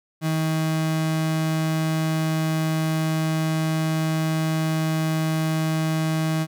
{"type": "tone", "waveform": "35% pulse", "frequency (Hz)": 158.8, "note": "D#3", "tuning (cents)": 36, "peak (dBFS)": -19, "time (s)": [0.21, 6.47], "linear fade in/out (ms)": 50, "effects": []}